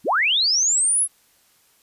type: linear sweep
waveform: sine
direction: up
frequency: 130 to 11000 Hz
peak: -16 dBFS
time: 0.04-1.08 s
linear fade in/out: 50 ms
effects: white hiss -59 dBFS RMS until 1.82 s + resampled to 32000 Hz